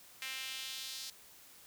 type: tone with high-pass filter sweep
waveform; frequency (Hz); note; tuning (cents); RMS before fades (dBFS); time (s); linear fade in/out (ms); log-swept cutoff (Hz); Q
sawtooth; 263.4; C4; +12; -43; 0.22-1.1; 2; 2300 to 4500; 1.9
effects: white hiss -58 dBFS RMS until 1.66 s